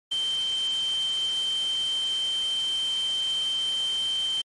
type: tone in noise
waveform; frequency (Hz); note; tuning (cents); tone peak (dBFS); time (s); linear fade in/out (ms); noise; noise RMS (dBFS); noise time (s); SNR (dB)
sine; 3120; G7; -9; -24; 0.11-4.42; 10; white; -39; 0.11-4.42; +12
effects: low-pass 11000 Hz 12 dB/octave + MP3 48 kbps